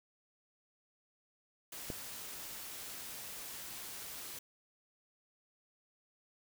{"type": "noise", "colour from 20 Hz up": "white", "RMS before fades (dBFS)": -46, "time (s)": [1.72, 4.39], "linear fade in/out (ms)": 5}
{"type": "click", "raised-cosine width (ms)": 2, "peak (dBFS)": -26, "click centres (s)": 1.902}
{"effects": []}